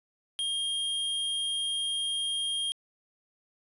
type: tone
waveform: square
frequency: 3225 Hz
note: G7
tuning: 48 cents sharp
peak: -29 dBFS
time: 0.39-2.72 s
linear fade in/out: 0 ms
effects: resampled to 32000 Hz + 10-bit